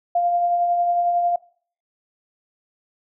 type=tone with tremolo; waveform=sine; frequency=698.5 Hz; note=F5; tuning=in tune; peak=-15 dBFS; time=0.15-1.36 s; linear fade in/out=5 ms; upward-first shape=triangle; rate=11 Hz; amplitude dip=35%; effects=noise-tail reverb RT60 0.5 s tail -23 dB re dry